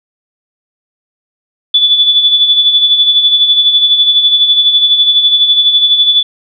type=tone with tremolo; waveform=sine; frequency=3460 Hz; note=A7; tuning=30 cents flat; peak=-3 dBFS; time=1.74-6.23 s; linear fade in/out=5 ms; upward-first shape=sine; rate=12 Hz; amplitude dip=55%; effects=none